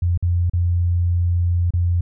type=tone with dropouts; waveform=sine; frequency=87.31 Hz; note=F2; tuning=in tune; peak=-15 dBFS; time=0.02-2.01 s; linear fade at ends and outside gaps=5 ms; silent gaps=0.176-0.225 / 0.498-0.534 / 1.707-1.736 s; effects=none